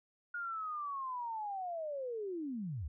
sine linear sweep, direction down, 1437 to 61.3 Hz, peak -37 dBFS, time 0.34-2.88 s, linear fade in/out 5 ms, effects none

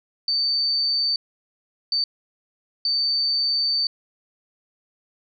sine tone bursts at uneven times, 4571 Hz, D8, 48 cents flat, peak -19 dBFS, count 3, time 0.28-1.16 / 1.92-2.04 / 2.85-3.87 s, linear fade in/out 2 ms, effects none

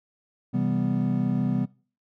triangle chord, C major seventh, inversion none, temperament equal, 130.81 / 164.81 / 196 / 246.9 Hz, C3 / E3 / G3 / B3, 0 / 0 / 0 / 0 cents, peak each -26 / -29 / -25 / -25 dBFS, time 0.53-1.66 s, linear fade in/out 20 ms, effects noise-tail reverb RT60 0.4 s tail -22 dB re dry

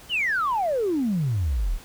sine exponential sweep, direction down, 3135 to 33.22 Hz, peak -20 dBFS, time 0.09-1.79 s, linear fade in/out 50 ms, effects tanh soft clip ceiling -17 dBFS + pink hiss -47 dBFS RMS until 1.84 s

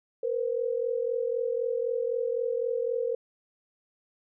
sine tone pair together, 466.2 / 510.1 Hz, A#4 / C5, 0 / -44 cents, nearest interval major second, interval 156 cents, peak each -28 / -30 dBFS, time 0.23-3.15 s, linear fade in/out 5 ms, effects none

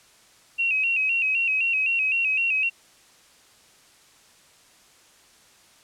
sine tone with vibrato, 2637 Hz, E7, in tune, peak -20 dBFS, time 0.58-2.7 s, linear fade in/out 20 ms, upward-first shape square, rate 3.9 Hz, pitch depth 64 cents each way, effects white hiss -55 dBFS RMS until 5.83 s + low-pass 9000 Hz 12 dB/octave

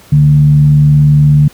sine tone with frequency modulation, 146.83 Hz, D3, in tune, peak -3 dBFS, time 0.12-1.48 s, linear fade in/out 5 ms, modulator 76.8 Hz, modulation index 0.32, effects pink hiss -40 dBFS RMS until 1.53 s + high-pass 60 Hz 12 dB/octave

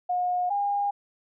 sine tone pair in turn, 720 / 809.9 Hz, F#5 / G#5, -47 / -44 cents, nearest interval major second, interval 203 cents, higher second, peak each -23 dBFS, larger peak neither, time 0.09-0.5 / 0.5-0.91 s, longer neither, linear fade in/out 10 ms, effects none

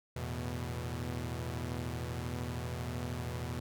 sawtooth chord, E suspended fourth, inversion none, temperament equal with one note detuned, 82.41 / 110 / 122.83 Hz, E2 / A2 / B2, 0 / 0 / -9 cents, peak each -36 / -40 / -35 dBFS, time 0.16-3.6 s, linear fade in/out 5 ms, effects none

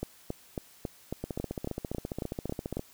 two click trains, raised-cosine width 2 ms, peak -20 / -19 dBFS, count 24 / 11, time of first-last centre 1.24-2.794 / 0.03-2.77 s, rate 14.8 / 3.65 Hz, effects white hiss -57 dBFS RMS until 2.93 s

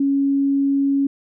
sine tone, 277.2 Hz, C#4, in tune, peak -15 dBFS, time 0-1.07 s, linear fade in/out 5 ms, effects none

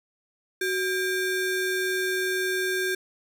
square ring-modulated tone, 987.8 Hz, B5, in tune, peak -22 dBFS, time 0.61-2.95 s, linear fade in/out 5 ms, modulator 615 Hz, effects none

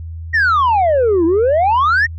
sine exponential two-way sweep, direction down then up, 1908 to 319.8 to 1908 Hz, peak -8 dBFS, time 0.33-2.07 s, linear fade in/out 20 ms, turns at 1.25 s, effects tanh soft clip ceiling -9 dBFS + added 82 Hz sine -25 dBFS peak until 2.18 s

